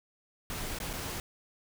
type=noise with dropouts; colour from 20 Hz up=pink; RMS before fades=-37 dBFS; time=0.5-1.2 s; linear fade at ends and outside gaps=1 ms; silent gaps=0.787-0.801 / 0.931-0.935 s; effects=none